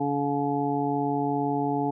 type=harmonic tone; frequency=142.4 Hz; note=C#3; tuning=47 cents sharp; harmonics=1 / 2 / 3 / 5 / 6; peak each=-33 / -27 / -31 / -31 / -30 dBFS; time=0-1.91 s; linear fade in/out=10 ms; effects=none